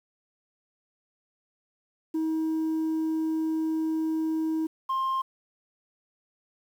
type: tone pair in turn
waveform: sine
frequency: 318.3 / 1058.6 Hz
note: D#4 / C6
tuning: +39 / +20 cents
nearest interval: octave + major sixth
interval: 2081 cents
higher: second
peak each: -22 dBFS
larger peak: neither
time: 2.14-4.67 / 4.89-5.22 s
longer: first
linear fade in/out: 10 ms
effects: tanh soft clip ceiling -24 dBFS + 9-bit